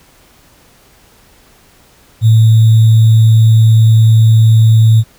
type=tone with sample-and-hold; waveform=sine; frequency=111.3 Hz; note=A2; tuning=20 cents sharp; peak=-3 dBFS; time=2.21-5.04 s; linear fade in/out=50 ms; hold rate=3675 Hz; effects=pink hiss -46 dBFS RMS until 5.18 s